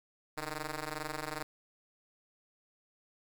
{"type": "ring-modulated tone", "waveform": "5% pulse", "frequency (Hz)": 153.8, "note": "D#3", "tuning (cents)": -20, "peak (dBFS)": -23, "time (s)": [0.37, 1.43], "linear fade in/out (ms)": 5, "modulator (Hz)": 165, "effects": []}